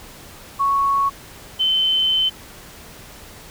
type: tone pair in turn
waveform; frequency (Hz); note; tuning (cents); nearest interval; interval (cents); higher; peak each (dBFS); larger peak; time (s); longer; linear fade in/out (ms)
sine; 1108.7 / 3068; C#6 / G7; 0 / -38; octave + tritone; 1762; second; -15; neither; 0.59-1.1 / 1.59-2.3; second; 20
effects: pink hiss -41 dBFS RMS until 3.5 s